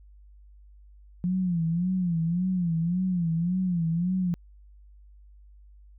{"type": "tone with vibrato", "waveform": "sine", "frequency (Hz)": 174.5, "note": "F3", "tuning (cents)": -1, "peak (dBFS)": -23, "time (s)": [1.24, 4.34], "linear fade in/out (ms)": 0, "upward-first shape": "sine", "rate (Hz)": 1.8, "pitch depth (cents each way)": 120, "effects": ["added 50 Hz sine -49 dBFS peak until 5.98 s"]}